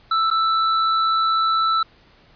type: tone with dropouts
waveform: square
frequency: 1322 Hz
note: E6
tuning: 5 cents sharp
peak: -17 dBFS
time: 0.11-1.83 s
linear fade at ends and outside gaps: 5 ms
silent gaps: 0.303-0.311 s
effects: pink hiss -53 dBFS RMS until 2.35 s + resampled to 11025 Hz